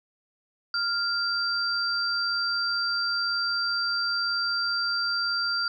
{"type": "tone pair together", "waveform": "sine", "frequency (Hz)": [1396.9, 4699], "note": ["F6", "D8"], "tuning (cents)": [0, 0], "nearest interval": "octave + major sixth", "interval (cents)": 2100, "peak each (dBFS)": -27, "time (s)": [0.74, 5.68], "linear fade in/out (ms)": 2, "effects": []}